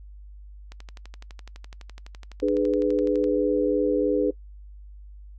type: click train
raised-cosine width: 0.2 ms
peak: -26 dBFS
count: 31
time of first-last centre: 0.72-3.241 s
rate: 11.9 Hz
type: chord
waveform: sine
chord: G# diminished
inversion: second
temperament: just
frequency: 299 / 415.3 / 498.4 Hz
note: D4 / G#4 / B4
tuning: +31 / 0 / +16 cents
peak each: -24 dBFS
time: 2.42-4.31 s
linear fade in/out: 10 ms
effects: noise-tail reverb RT60 0.1 s tail -22 dB re dry + added 50 Hz sine -41 dBFS peak until 5.38 s